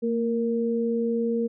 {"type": "tone pair together", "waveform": "sine", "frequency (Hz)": [229.4, 466.2], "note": ["A#3", "A#4"], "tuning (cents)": [-28, 0], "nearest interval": "octave", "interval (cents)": 1228, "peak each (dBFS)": -25, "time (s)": [0.02, 1.48], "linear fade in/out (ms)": 20, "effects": []}